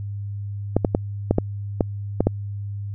clicks, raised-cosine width 2 ms, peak -3 dBFS, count 8, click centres 0.766 / 0.848 / 0.949 / 1.31 / 1.384 / 1.808 / 2.206 / 2.27 s, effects added 101 Hz sine -27 dBFS peak until 2.94 s

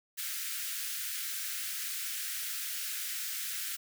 white high-pass noise, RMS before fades -37 dBFS, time 0.17-3.77 s, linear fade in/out 20 ms, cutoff 1400 Hz, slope 48 dB/octave, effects none

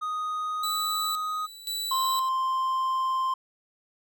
triangle tone with pitch glide, 1244.5 to 1251.7 Hz, D#6 to D#6, 0 to +10 cents, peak -26 dBFS, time 0.01-1.47 s, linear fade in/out 20 ms, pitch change +10 cents, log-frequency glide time 0.38-1.09 s
sawtooth tone with tremolo, 3951 Hz, B7, in tune, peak -26 dBFS, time 0.63-2.29 s, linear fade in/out 5 ms, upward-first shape square, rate 0.96 Hz, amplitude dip 80%
triangle tone, 1046.5 Hz, C6, in tune, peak -22 dBFS, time 1.91-3.34 s, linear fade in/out 5 ms
effects none

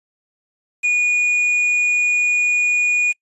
triangle tone with quantisation, 2452 Hz, D#7, 26 cents flat, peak -12 dBFS, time 0.83-3.13 s, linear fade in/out 20 ms, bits 6, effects noise-tail reverb RT60 0.1 s tail -25 dB re dry + resampled to 24000 Hz

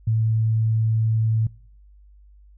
sine tone, 111.2 Hz, A2, 19 cents sharp, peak -17 dBFS, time 0.07-1.47 s, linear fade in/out 5 ms, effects noise-tail reverb RT60 0.6 s tail -24 dB re dry + added 50 Hz sine -47 dBFS peak until 2.57 s

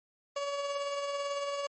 30% pulse tone with tremolo, 566 Hz, C#5, 36 cents sharp, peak -28 dBFS, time 0.36-1.67 s, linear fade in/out 5 ms, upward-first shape triangle, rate 18 Hz, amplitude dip 40%, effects MP3 32 kbps

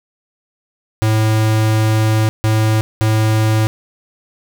square tone bursts at uneven times, 109.3 Hz, A2, 11 cents flat, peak -12 dBFS, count 3, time 1.02-2.29 / 2.44-2.81 / 3.01-3.67 s, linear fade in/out 0 ms, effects none

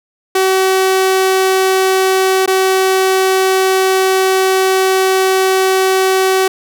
sawtooth tone with dropouts, 379.2 Hz, F#4, 43 cents sharp, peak -6 dBFS, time 0.35-6.48 s, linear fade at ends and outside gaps 5 ms, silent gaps 2.461-2.476 s, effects none

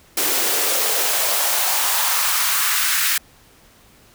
white noise with high-pass filter sweep, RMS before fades -19 dBFS, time 0.17-3.18 s, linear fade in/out 5 ms, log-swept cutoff 330 to 1700 Hz, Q 2.2, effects pink hiss -51 dBFS RMS until 4.14 s

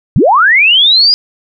sine linear sweep, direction up, 87.31 to 4978 Hz, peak -4 dBFS, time 0.16-1.14 s, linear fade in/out 0 ms, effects none

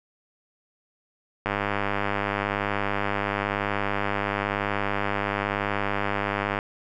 click train, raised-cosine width 0.5 ms, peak -10 dBFS, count 519, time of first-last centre 1.46-6.589 s, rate 101 Hz, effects none

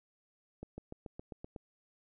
accelerating click train, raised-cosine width 2 ms, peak -30 dBFS, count 8, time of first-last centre 0.63-1.562 s, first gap 150 ms, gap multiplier 0.96, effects none

